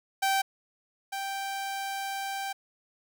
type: tone pair in turn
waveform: sawtooth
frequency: 778 / 783.9 Hz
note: G5 / G5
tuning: -13 / 0 cents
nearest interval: unison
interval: 13 cents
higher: second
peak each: -20 / -28 dBFS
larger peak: first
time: 0.22-0.42 / 1.12-2.53 s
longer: second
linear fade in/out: 10 ms
effects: none